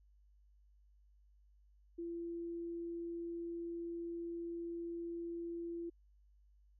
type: tone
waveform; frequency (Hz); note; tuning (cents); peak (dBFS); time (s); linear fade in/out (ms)
sine; 339.4; F4; -49; -40; 1.98-5.9; 10
effects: added 50 Hz sine -64 dBFS peak until 6.79 s